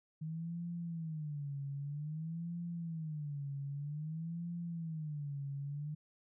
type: tone with vibrato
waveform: sine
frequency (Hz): 154.9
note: D#3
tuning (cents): -7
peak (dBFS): -38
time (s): 0.21-5.95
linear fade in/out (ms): 10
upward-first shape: sine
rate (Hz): 0.52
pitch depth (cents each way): 180
effects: none